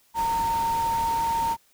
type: tone in noise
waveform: sine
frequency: 918 Hz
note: A#5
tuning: 27 cents flat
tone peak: -22 dBFS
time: 0.14-1.57 s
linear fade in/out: 50 ms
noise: pink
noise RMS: -36 dBFS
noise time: 0.14-1.57 s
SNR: +11 dB
effects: white hiss -62 dBFS RMS until 1.73 s